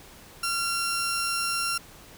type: tone pair together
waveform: 25% pulse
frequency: 1372 / 5488 Hz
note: F6 / F8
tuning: -31 / -31 cents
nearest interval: 2 octaves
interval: 2400 cents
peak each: -24 / -25 dBFS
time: 0.43-1.78 s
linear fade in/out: 5 ms
effects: pink hiss -49 dBFS RMS until 2.17 s